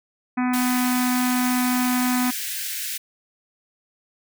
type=harmonic tone; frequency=250.2 Hz; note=B3; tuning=23 cents sharp; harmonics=1 / 3 / 4 / 5 / 6 / 7 / 8 / 9 / 10; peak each=-20 / -30 / -32 / -34 / -36 / -37 / -38 / -39 / -40 dBFS; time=0.37-2.31 s; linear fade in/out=10 ms
type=high-pass noise; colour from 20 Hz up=white; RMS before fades=-29 dBFS; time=0.53-2.98 s; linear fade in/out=10 ms; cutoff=1500 Hz; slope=96 dB/octave
effects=none